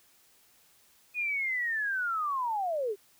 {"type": "linear sweep", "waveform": "sine", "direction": "down", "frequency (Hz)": [2489, 379.9], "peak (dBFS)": -28, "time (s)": [1.14, 2.96], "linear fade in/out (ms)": 50, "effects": ["white hiss -63 dBFS RMS until 3.19 s"]}